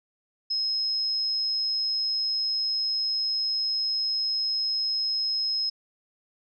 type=tone; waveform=sine; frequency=5140 Hz; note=E8; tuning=45 cents flat; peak=-24 dBFS; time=0.5-5.7 s; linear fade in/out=10 ms; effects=none